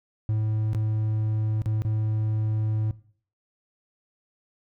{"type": "tone with dropouts", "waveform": "triangle", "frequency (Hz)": 108.4, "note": "A2", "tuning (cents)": -25, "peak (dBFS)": -20, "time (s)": [0.29, 2.91], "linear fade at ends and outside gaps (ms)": 0, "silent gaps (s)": [[0.732, 0.748], [1.619, 1.659], [1.82, 1.849]], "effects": ["noise-tail reverb RT60 0.5 s tail -18 dB re dry"]}